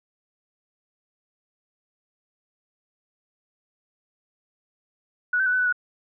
sine tone with pitch steps, 1469 / 1544 / 1480 / 1507 / 1488 / 1464 Hz, F#6 / G6 / F#6 / F#6 / F#6 / F#6, -13 / -27 / 0 / +31 / +9 / -19 cents, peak -19 dBFS, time 5.33-5.726 s, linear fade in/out 5 ms, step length 66 ms, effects none

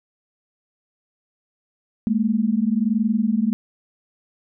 sine tone pair together, 208.4 / 229.6 Hz, G#3 / A#3, +6 / -26 cents, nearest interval major second, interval 168 cents, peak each -20 dBFS, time 2.07-3.53 s, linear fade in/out 0 ms, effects none

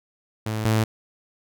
sawtooth tone pair in turn, 109 / 109.89 Hz, A2 / A2, -16 / -2 cents, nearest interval unison, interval 14 cents, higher second, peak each -21 / -14 dBFS, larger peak second, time 0.46-0.65 / 0.65-0.84 s, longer neither, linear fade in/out 5 ms, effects none

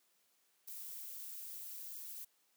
violet noise with amplitude modulation, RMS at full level -45 dBFS, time 0.67-2.25 s, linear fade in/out 10 ms, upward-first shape sine, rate 204 Hz, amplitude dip 55%, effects white hiss -75 dBFS RMS until 2.56 s + high-pass 200 Hz 12 dB/octave

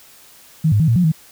sine tone with pitch steps, 158.6 / 104.4 / 160.4 / 115.9 / 178.5 / 158.6 Hz, D#3 / G#2 / E3 / A#2 / F3 / D#3, +33 / +10 / -47 / -10 / +38 / +33 cents, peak -11 dBFS, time 0.64-1.12 s, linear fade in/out 10 ms, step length 80 ms, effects white hiss -46 dBFS RMS until 1.31 s

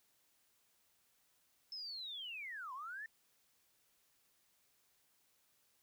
triangle linear two-way sweep, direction down then up, 5274 to 988 to 1825 Hz, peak -40 dBFS, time 1.72-3.06 s, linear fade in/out 2 ms, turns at 2.73 s, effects tanh soft clip ceiling -42 dBFS + white hiss -75 dBFS RMS until 5.82 s

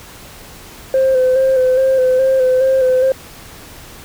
sine tone with vibrato, 520 Hz, C5, 11 cents flat, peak -8 dBFS, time 0.94-3.12 s, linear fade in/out 2 ms, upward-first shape square, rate 2.4 Hz, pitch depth 28 cents each way, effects tanh soft clip ceiling -7 dBFS + pink hiss -37 dBFS RMS until 4.04 s

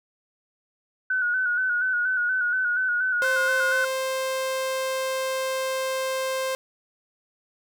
sine tone with vibrato, 1480 Hz, F#6, in tune, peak -21 dBFS, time 1.1-3.85 s, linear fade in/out 5 ms, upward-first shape square, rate 4.2 Hz, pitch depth 41 cents each way
sawtooth tone, 525 Hz, C5, 6 cents sharp, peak -21 dBFS, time 3.22-6.55 s, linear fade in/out 0 ms
effects none

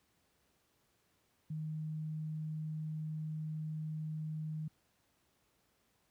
sine tone, 155.56 Hz, D#3, in tune, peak -37 dBFS, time 1.5-4.68 s, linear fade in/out 5 ms, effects pink hiss -75 dBFS RMS until 6.1 s + high-pass 60 Hz 12 dB/octave

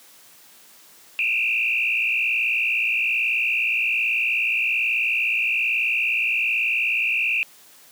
sine tone with frequency modulation, 2562 Hz, E7, 50 cents flat, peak -19 dBFS, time 1.19-7.43 s, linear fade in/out 0 ms, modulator 58.8 Hz, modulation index 3.2, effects white hiss -50 dBFS RMS until 7.91 s + high-pass 150 Hz 12 dB/octave

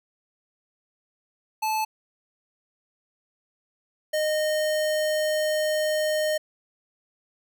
square tone pair in turn, 870 / 615.2 Hz, A5 / D#5, -20 / -20 cents, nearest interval tritone, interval 600 cents, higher first, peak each -24 / -23 dBFS, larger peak second, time 1.62-1.85 / 4.13-6.38 s, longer second, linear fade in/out 10 ms, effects none

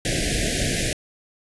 pink band-stop noise, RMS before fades -23 dBFS, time 0.05-0.93 s, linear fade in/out 2 ms, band 710 to 1600 Hz, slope 96 dB/octave, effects resampled to 24000 Hz

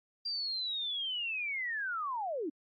sine linear sweep, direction down, 4761 to 271.9 Hz, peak -33 dBFS, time 0.25-2.5 s, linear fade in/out 10 ms, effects AAC 48 kbps

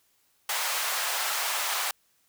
pink high-pass noise, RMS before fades -29 dBFS, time 0.49-1.91 s, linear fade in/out 2 ms, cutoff 730 Hz, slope 24 dB/octave, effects white hiss -68 dBFS RMS until 2.28 s

